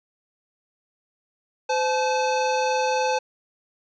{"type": "tone pair together", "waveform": "square", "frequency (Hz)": [513, 862.8], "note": ["C5", "A5"], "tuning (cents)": [-34, -34], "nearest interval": "major sixth", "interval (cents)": 900, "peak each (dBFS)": -24, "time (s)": [1.69, 3.19], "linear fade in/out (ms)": 10, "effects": ["resampled to 16000 Hz", "10-bit"]}